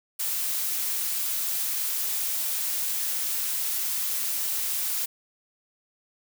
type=noise; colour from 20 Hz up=blue; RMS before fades=-28 dBFS; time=0.19-5.06 s; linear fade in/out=10 ms; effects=none